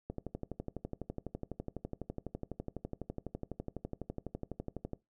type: click train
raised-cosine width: 2 ms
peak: -25 dBFS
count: 59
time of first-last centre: 0.1-4.933 s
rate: 12 Hz
effects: noise-tail reverb RT60 0.2 s tail -21 dB re dry